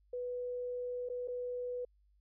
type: tone with dropouts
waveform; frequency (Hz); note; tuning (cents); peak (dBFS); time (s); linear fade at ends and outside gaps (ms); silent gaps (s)
sine; 493.3; B4; -2; -36; 0.13-1.85; 5; 1.089-1.098 / 1.276-1.282
effects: added 50 Hz sine -66 dBFS peak until 2.2 s